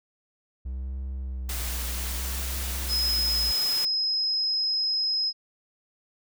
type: tone with vibrato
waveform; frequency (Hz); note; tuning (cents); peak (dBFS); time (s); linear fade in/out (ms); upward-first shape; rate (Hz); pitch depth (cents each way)
triangle; 63.4; B1; +46; -28; 0.65-3.52; 10; sine; 0.63; 70
type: noise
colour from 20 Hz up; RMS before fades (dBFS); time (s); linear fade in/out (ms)
white; -34; 1.49-3.85; 2
type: tone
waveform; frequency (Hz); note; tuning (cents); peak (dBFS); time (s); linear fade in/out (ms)
sine; 5110; D#8; +45; -23; 2.88-5.33; 50
effects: none